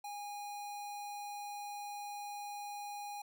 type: tone with notch filter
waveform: square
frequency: 820 Hz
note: G#5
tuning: 22 cents flat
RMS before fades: -44 dBFS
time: 0.04-3.22 s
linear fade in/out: 5 ms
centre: 1700 Hz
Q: 0.99
effects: none